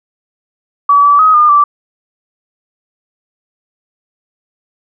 sine tone with pitch steps, 1144 / 1153 / 1264 / 1212 / 1165 Hz, D6 / D6 / D#6 / D#6 / D6, -46 / -32 / +27 / -46 / -14 cents, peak -4 dBFS, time 0.89-1.64 s, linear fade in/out 5 ms, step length 150 ms, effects none

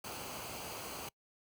pink noise with comb filter, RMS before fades -44 dBFS, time 0.04-1.09 s, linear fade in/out 5 ms, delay 0.55 ms, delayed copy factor -0.55, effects noise-tail reverb RT60 0.1 s tail -25 dB re dry + high-pass 60 Hz 12 dB/octave

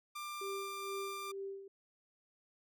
sawtooth tone, 1189 Hz, D6, 21 cents sharp, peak -38 dBFS, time 0.15-1.32 s, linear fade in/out 10 ms
sine tone with tremolo, 392 Hz, G4, in tune, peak -39 dBFS, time 0.41-1.68 s, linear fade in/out 5 ms, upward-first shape sine, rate 2.2 Hz, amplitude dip 70%
effects none

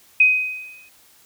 sine tone with exponential decay, 2512 Hz, D#7, 16 cents sharp, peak -8 dBFS, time 0.2-0.89 s, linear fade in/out 5 ms, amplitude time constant 150 ms, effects white hiss -53 dBFS RMS until 1.25 s

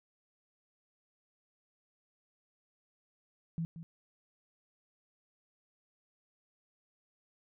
sine tone with echo, 165.1 Hz, E3, 3 cents sharp, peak -32 dBFS, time 3.58-3.65 s, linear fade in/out 0 ms, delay 180 ms, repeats 1, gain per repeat -11 dB, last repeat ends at 3.83 s, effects none

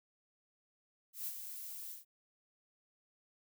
violet noise with ADSR envelope, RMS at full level -39 dBFS, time 1.13-2.05 s, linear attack 140 ms, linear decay 46 ms, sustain -7 dB, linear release 140 ms, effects none

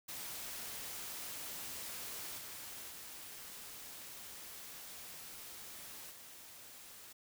white noise with level steps, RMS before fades -45 / -48 / -50 / -54 dBFS, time 0.08-7.13 s, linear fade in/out 10 ms, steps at 2.37 / 2.88 / 6.1 s, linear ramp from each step 20 ms, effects none

